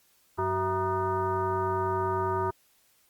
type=tone with frequency modulation; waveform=sine; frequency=660 Hz; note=E5; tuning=2 cents sharp; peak=-25 dBFS; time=0.38-2.51 s; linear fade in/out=10 ms; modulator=282 Hz; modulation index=2; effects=white hiss -65 dBFS RMS until 3.09 s + Opus 48 kbps